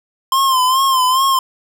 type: tone with vibrato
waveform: square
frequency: 1046.5 Hz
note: C6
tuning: in tune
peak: -12 dBFS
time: 0.32-1.39 s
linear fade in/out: 2 ms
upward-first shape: sine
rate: 2.4 Hz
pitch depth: 66 cents each way
effects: none